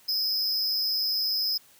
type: tone with amplitude modulation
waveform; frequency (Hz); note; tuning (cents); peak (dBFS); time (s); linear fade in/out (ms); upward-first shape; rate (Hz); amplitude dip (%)
square; 5090; D#8; +39; -21; 0.08-1.58; 10; sine; 213; 90
effects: white hiss -57 dBFS RMS until 1.79 s + high-pass 60 Hz 12 dB/octave